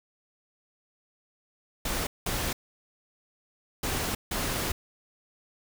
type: noise bursts at uneven times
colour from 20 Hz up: pink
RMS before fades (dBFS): -30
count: 4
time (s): 1.85-2.07 / 2.26-2.53 / 3.83-4.15 / 4.31-4.72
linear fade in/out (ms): 5
effects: none